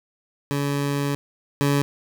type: tone pair in turn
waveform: 20% pulse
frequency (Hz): 142 / 142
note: C#3 / C#3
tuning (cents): +42 / +42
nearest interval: unison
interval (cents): 0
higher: neither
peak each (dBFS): -17 / -13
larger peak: second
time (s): 0.51-1.15 / 1.61-1.82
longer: first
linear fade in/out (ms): 0
effects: none